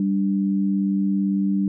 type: tone pair together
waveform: sine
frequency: 196 / 293.7 Hz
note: G3 / D4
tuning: 0 / 0 cents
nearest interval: perfect fifth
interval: 700 cents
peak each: -19 / -25 dBFS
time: 0-1.68 s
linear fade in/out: 2 ms
effects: none